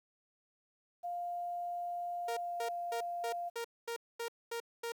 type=tone with pitch glide; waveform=sine; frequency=701 to 696.6 Hz; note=F5 to F5; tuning=+6 to -5 cents; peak=-36 dBFS; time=1.03-3.5 s; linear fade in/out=20 ms; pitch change=-11 cents; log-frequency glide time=2.37-2.6 s
type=tone bursts; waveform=sawtooth; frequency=466.2 Hz; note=A#4; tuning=in tune; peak=-33 dBFS; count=9; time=2.28-4.921 s; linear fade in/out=5 ms; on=89 ms; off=230 ms
effects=11-bit